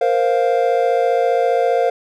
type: chord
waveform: triangle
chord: Bb suspended second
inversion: none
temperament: equal with one note detuned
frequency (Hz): 468.3 / 523.3 / 698.5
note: Bb4 / C5 / F5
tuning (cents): +8 / 0 / 0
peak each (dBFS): -16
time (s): 0.01-1.9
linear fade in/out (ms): 5
effects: none

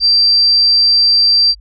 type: tone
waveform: sine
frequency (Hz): 4699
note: D8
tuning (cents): 0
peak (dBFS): -7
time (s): 0-1.55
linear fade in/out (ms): 50
effects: added 50 Hz sine -37 dBFS peak until 1.6 s

